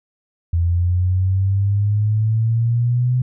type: exponential sweep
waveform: sine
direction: up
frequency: 84 to 126.9 Hz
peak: -14 dBFS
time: 0.53-3.22 s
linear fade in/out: 5 ms
effects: none